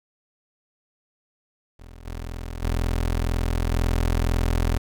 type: tone with level steps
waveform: 25% pulse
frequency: 42 Hz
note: E1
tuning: 33 cents sharp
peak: -38 / -27 / -18 / -16 dBFS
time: 1.79-4.78 s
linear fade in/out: 10 ms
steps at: 2.05 / 2.62 / 3.71 s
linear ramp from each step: 20 ms
effects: 9-bit